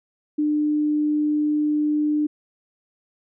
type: tone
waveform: sine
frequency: 299.8 Hz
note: D4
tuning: 36 cents sharp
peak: -18 dBFS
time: 0.38-2.27 s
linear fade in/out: 10 ms
effects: none